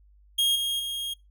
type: tone with level steps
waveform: 45% pulse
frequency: 3255 Hz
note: G#7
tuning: 36 cents flat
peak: -20 / -25 / -29 dBFS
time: 0.38-1.14 s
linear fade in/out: 10 ms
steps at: 0.55 / 0.79 s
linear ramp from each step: 10 ms
effects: noise-tail reverb RT60 0.2 s tail -23 dB re dry + added 50 Hz sine -54 dBFS peak until 1.3 s